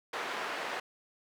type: band-pass noise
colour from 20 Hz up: white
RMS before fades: -37 dBFS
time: 0.13-0.8 s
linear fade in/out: 5 ms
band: 390 to 1800 Hz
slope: 12 dB/octave
effects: none